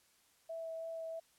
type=tone with vibrato; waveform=sine; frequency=654 Hz; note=E5; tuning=14 cents flat; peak=-40 dBFS; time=0.49-1.2 s; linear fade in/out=10 ms; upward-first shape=sine; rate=3.1 Hz; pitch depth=10 cents each way; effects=white hiss -70 dBFS RMS until 1.38 s + low-pass 12000 Hz 12 dB/octave